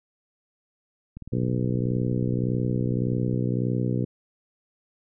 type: click train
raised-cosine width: 5 ms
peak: -26 dBFS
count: 42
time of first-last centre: 1.17-3.339 s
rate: 18.9 Hz
type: harmonic tone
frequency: 61.74 Hz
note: B1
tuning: in tune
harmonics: 2 / 3 / 4 / 5 / 6 / 7 / 8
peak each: -25 / -29 / -31 / -33 / -35 / -36 / -37 dBFS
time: 1.32-4.05 s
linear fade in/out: 10 ms
effects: none